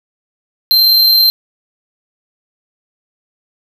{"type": "tone with amplitude modulation", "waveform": "square", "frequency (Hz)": 4138, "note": "C8", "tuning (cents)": -20, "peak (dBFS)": -6, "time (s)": [0.71, 1.3], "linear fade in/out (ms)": 0, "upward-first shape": "sine", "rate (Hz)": 38.7, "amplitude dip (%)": 25, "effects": []}